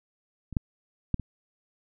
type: clicks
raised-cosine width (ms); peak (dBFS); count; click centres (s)
5; -26 / -12 / -11 / -23; 4; 0.527 / 0.568 / 1.143 / 1.197
effects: none